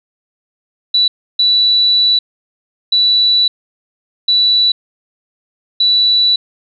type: tone bursts at uneven times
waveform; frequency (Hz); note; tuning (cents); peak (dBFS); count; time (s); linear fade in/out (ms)
sine; 3951; B7; 0; -8; 5; 0.94-1.08 / 1.39-2.19 / 2.92-3.48 / 4.28-4.72 / 5.8-6.36; 5
effects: none